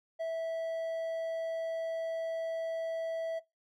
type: tone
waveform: triangle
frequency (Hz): 655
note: E5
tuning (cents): -11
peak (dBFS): -30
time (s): 0.19-3.4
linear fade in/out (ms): 20
effects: noise-tail reverb RT60 0.2 s tail -21 dB re dry